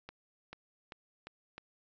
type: accelerating click train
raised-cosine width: 0.3 ms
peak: -29 dBFS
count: 5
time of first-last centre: 0.09-1.58 s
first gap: 440 ms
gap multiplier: 0.89
effects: resampled to 16000 Hz